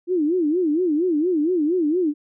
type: tone with vibrato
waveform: sine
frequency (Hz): 329.6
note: E4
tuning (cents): 0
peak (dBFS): -17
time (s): 0.07-2.14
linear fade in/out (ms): 50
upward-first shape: sine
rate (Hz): 4.3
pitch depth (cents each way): 210
effects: none